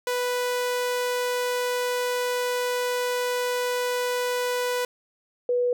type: tone pair in turn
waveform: sawtooth / sine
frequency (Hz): 493.9 / 490.2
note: B4 / B4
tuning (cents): 0 / -13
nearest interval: unison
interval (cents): 13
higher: first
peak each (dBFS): -20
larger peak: neither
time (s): 0.07-4.85 / 5.49-5.73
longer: first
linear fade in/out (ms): 2
effects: none

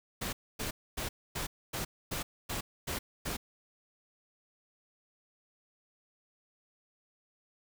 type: noise bursts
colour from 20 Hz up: pink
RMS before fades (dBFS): -36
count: 9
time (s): 0.21-3.37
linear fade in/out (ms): 10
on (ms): 120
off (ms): 260
effects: none

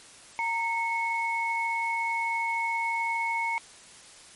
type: tone pair together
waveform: sine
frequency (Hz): 923.3 / 2196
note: A#5 / C#7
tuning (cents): -17 / -17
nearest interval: octave + minor third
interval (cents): 1500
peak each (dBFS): -28 / -29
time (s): 0.39-3.58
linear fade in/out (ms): 0
effects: white hiss -50 dBFS RMS until 4.35 s + MP3 48 kbps

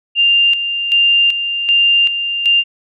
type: tone with tremolo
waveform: sine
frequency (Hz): 2794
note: F7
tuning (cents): 0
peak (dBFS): -8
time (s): 0.15-2.64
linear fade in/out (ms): 50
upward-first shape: square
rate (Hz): 1.3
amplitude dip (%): 60
effects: none

